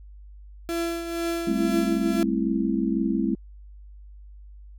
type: tone with tremolo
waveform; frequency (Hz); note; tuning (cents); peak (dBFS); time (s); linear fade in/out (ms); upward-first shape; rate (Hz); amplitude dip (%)
35% pulse; 336.9; E4; +38; -22; 0.69-2.23; 0; triangle; 2.1; 60
type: chord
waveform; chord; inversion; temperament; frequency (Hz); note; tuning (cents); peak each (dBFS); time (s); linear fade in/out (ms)
sine; A minor seventh; third; just; 198 / 220 / 264 / 330; G3 / A3 / C4 / E4; +18 / 0 / +16 / +2; -27; 1.47-3.35; 5
effects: added 50 Hz sine -42 dBFS peak until 4.78 s